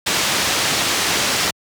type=low-pass noise; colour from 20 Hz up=white; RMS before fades=-19 dBFS; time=0.06-1.51 s; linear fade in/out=10 ms; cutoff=5600 Hz; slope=12 dB/octave; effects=high-pass 80 Hz 12 dB/octave